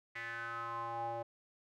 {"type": "tone with band-pass filter sweep", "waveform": "square", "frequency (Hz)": 116.54, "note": "A#2", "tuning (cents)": 0, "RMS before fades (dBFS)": -41, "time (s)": [0.15, 1.23], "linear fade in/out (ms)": 10, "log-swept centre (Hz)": [2000, 670], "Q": 5.8, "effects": []}